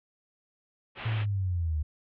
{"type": "low-pass noise", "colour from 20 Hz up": "white", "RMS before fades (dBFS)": -40, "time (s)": [0.95, 1.26], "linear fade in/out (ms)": 50, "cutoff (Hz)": 3200, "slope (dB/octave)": 48}
{"type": "linear sweep", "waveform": "sine", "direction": "down", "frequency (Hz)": [114.6, 73.42], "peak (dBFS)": -26, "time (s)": [1.05, 1.83], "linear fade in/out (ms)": 10}
{"effects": []}